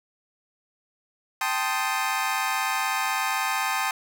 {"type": "chord", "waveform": "25% pulse", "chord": "A half-diminished seventh", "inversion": "third", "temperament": "equal", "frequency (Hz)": [784, 880, 1046.5, 1244.5], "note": ["G5", "A5", "C6", "Eb6"], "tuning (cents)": [0, 0, 0, 0], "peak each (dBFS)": -26, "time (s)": [1.41, 3.91], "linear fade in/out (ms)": 2, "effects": []}